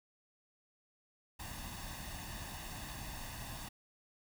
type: noise with comb filter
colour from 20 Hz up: pink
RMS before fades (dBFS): -45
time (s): 1.39-3.69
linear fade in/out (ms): 10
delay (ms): 1.1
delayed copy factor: +0.7
effects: none